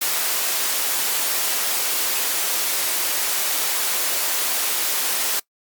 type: high-pass noise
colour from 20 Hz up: white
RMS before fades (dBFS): -22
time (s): 0.01-5.4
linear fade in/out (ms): 10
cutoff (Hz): 370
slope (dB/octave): 12
effects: noise-tail reverb RT60 0.1 s tail -22 dB re dry + Opus 48 kbps